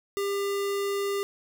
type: tone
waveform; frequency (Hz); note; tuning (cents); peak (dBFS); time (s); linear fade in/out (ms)
square; 399.7; G4; +34; -27; 0.17-1.23; 0
effects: none